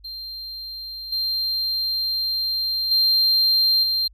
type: tone with level steps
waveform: triangle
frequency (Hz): 4170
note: C8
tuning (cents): -7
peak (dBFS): -30 / -20 / -14 / -18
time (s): 0.04-4.08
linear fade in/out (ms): 10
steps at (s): 1.12 / 2.91 / 3.83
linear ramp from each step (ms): 5
effects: added 50 Hz sine -48 dBFS peak until 4.13 s